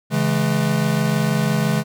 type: chord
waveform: square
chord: C# minor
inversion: none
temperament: equal with one note detuned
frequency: 138.59 / 164.81 / 211.9 Hz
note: C#3 / E3 / G#3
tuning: 0 / 0 / +35 cents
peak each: -22 dBFS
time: 0.1-1.84 s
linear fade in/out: 50 ms
effects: none